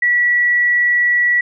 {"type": "tone", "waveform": "sine", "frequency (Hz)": 1942, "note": "B6", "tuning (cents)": -30, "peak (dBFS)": -11, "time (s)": [0.02, 1.41], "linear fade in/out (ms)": 5, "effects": []}